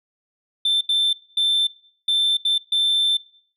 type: tone bursts at uneven times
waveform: sine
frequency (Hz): 3553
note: A7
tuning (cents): +16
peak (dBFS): -14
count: 6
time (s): 0.65-0.81 / 0.89-1.13 / 1.37-1.67 / 2.08-2.37 / 2.45-2.58 / 2.72-3.17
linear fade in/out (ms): 5
effects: noise-tail reverb RT60 0.6 s tail -22 dB re dry + tanh soft clip ceiling -15 dBFS